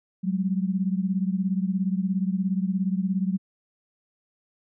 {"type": "beating tone pair", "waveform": "sine", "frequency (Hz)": [185, 202], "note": ["F#3", "G#3"], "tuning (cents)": [0, -48], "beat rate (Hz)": 17, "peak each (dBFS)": [-24, -27], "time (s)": [0.23, 3.38], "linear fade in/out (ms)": 20, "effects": []}